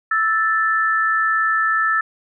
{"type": "tone pair together", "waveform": "sine", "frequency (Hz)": [1318.5, 1760], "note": ["E6", "A6"], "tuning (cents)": [0, 0], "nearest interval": "perfect fourth", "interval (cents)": 500, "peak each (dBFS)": -18, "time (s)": [0.11, 2.01], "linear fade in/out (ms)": 5, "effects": []}